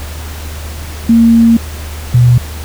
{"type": "tone pair in turn", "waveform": "sine", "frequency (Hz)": [230, 122.12], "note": ["A#3", "B2"], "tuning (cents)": [-23, -19], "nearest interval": "major seventh", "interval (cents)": 1096, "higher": "first", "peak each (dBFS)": -3, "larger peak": "neither", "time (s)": [[1.09, 1.57], [2.14, 2.38]], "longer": "first", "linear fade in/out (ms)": 5, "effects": ["added 76 Hz sine -22 dBFS peak until 2.64 s", "pink hiss -29 dBFS RMS until 2.64 s"]}